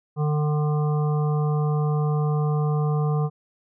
harmonic tone, 150 Hz, D3, 37 cents sharp, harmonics 1 / 3 / 5 / 7 / 8, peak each -20 / -30 / -34 / -37 / -38 dBFS, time 0.16-3.3 s, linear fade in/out 50 ms, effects none

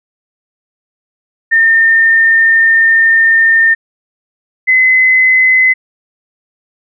sine tone pair in turn, 1814 / 2036 Hz, A#6 / C7, -48 / -48 cents, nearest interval major second, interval 200 cents, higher second, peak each -5 dBFS, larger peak neither, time 1.51-3.75 / 4.67-5.74 s, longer first, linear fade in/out 20 ms, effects none

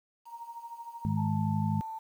sine tone with tremolo, 932.3 Hz, A#5, in tune, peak -37 dBFS, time 0.25-1.3 s, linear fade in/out 50 ms, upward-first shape triangle, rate 13 Hz, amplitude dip 80%
harmonic tone, 52.3 Hz, G#1, 13 cents sharp, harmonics 2 / 3 / 4, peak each -31 / -31 / -31 dBFS, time 1.05-1.81 s, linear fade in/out 0 ms
sine tone with pitch glide, 880 to 888.2 Hz, A5 to A5, 0 to +16 cents, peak -36 dBFS, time 1.17-1.99 s, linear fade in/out 10 ms, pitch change +16 cents, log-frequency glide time 1.42-1.88 s
effects 10-bit

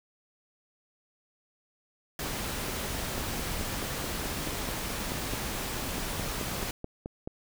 pink noise, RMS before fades -34 dBFS, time 2.19-6.71 s, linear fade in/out 2 ms
click train, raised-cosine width 2 ms, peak -22 dBFS, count 20, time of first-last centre 3.18-7.275 s, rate 4.64 Hz
effects none

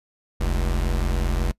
square tone pair together, 43.75 / 69.3 Hz, F1 / C#2, +4 / 0 cents, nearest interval minor sixth, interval 796 cents, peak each -22 / -27 dBFS, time 0.4-1.52 s, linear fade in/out 10 ms, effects noise-tail reverb RT60 0.1 s tail -23 dB re dry + resampled to 32000 Hz

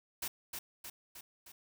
white noise with echo, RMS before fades -38 dBFS, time 0.22-0.28 s, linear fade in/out 5 ms, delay 310 ms, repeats 4, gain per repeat -4 dB, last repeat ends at 1.52 s, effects none

